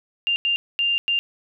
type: tone bursts at uneven times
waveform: sine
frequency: 2794 Hz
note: F7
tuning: in tune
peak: -18 dBFS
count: 4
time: 0.27-0.36 / 0.45-0.56 / 0.79-0.98 / 1.08-1.19 s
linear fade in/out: 0 ms
effects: none